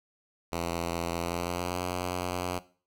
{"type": "tone with pitch glide", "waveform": "5% pulse", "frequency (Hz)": [85, 89.69], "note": ["F2", "F2"], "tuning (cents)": [-46, 47], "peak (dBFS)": -19, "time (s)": [0.52, 2.59], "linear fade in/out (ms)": 5, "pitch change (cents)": 93, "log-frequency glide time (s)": [1.15, 1.79], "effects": ["noise-tail reverb RT60 0.4 s tail -18 dB re dry"]}